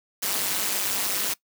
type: noise with amplitude modulation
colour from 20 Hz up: white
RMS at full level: -22 dBFS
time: 0.22-1.34 s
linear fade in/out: 10 ms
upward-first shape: sine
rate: 199 Hz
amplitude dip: 100%
effects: noise-tail reverb RT60 0.1 s tail -20 dB re dry + high-pass 150 Hz 12 dB/octave